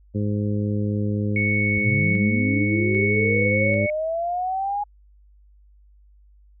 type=harmonic tone; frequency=103.83 Hz; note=G#2; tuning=in tune; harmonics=1 / 2 / 3 / 4 / 5; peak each=-23 / -25 / -31 / -33 / -35 dBFS; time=0.14-3.87 s; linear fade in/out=20 ms
type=tone with tremolo; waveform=sine; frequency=2217 Hz; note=C#7; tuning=in tune; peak=-21 dBFS; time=1.36-3.9 s; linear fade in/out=2 ms; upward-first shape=square; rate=0.63 Hz; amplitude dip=35%
type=linear sweep; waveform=sine; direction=up; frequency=92.5 to 830.6 Hz; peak=-22 dBFS; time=1.77-4.84 s; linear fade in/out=10 ms
effects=added 50 Hz sine -50 dBFS peak until 6.6 s